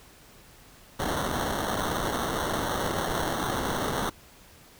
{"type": "noise with sample-and-hold", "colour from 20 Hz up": "violet", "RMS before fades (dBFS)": -29, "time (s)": [0.99, 4.1], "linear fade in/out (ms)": 10, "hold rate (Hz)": 2450, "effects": ["pink hiss -53 dBFS RMS until 4.79 s"]}